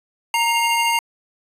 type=tone cluster; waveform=square; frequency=928 / 2135 / 2797 Hz; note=A#5 / C7 / F7; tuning=-8 / +34 / +2 cents; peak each=-19 / -24 / -24 dBFS; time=0.34-0.99 s; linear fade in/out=2 ms; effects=resampled to 32000 Hz